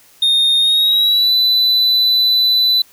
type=tone with pitch glide; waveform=triangle; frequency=3682 to 3992 Hz; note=A#7 to B7; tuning=-22 to +18 cents; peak=-9 dBFS; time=0.22-2.82 s; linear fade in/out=5 ms; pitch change=+140 cents; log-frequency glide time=0.59-1.33 s; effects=white hiss -48 dBFS RMS until 2.92 s